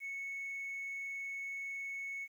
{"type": "tone with frequency modulation", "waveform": "sine", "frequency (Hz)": 2208, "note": "C#7", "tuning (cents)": -7, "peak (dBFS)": -37, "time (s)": [0, 2.28], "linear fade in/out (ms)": 50, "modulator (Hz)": 21.6, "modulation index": 0.38, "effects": ["tanh soft clip ceiling -37 dBFS", "11-bit"]}